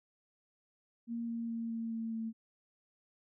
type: tone with pitch steps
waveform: sine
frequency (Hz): 233.1 / 231.4 / 229.6 / 227.9 / 226.2 / 224.5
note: A#3 / A#3 / A#3 / A#3 / A3 / A3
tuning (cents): 0 / -13 / -26 / -39 / +48 / +35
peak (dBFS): -35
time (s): 1.07-2.33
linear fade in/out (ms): 50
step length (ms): 210
effects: none